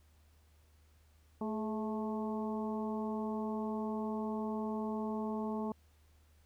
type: harmonic tone with a mistuned harmonic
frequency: 218.2 Hz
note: A3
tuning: 14 cents flat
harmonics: 1 / 2 / 3 / 4 / 5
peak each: -36 / -41 / -46 / -44 / -48 dBFS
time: 1.41-5.72 s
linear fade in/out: 2 ms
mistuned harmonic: 2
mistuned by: -46 cents
effects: added 76 Hz sine -63 dBFS peak until 6.45 s + pink hiss -72 dBFS RMS until 6.45 s